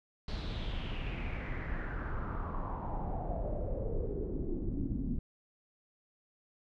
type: noise with low-pass filter sweep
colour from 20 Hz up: brown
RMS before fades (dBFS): -36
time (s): 0.28-5.19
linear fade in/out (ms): 2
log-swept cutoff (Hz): 4300 to 230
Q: 4.9
effects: none